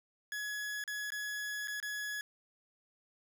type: tone with dropouts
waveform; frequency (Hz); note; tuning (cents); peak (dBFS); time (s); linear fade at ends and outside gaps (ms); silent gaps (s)
40% pulse; 1686; G#6; +26; -36; 0.32-2.21; 1; 0.839-0.877 / 1.104-1.12 / 1.674-1.681 / 1.801-1.827
effects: none